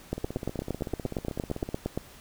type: two click trains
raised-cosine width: 2 ms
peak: -21 / -15 dBFS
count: 25 / 17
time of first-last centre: 0.18-1.689 / 0.13-1.975 s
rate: 15.9 / 8.67 Hz
effects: pink hiss -51 dBFS RMS until 2.2 s